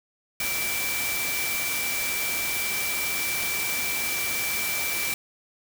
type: tone in noise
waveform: sine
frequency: 2332 Hz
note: D7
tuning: 13 cents flat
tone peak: -29 dBFS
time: 0.4-5.14 s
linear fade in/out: 2 ms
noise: white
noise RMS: -29 dBFS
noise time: 0.4-5.14 s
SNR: -3 dB
effects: none